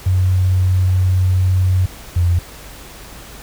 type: tone pair in turn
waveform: sine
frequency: 92.5 / 87.36 Hz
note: F#2 / F2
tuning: 0 / +1 cents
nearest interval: minor second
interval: 99 cents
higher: first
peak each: -11 dBFS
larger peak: neither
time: 0.06-1.86 / 2.16-2.39 s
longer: first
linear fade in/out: 5 ms
effects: added 50 Hz sine -39 dBFS peak until 3.42 s + pink hiss -37 dBFS RMS until 3.42 s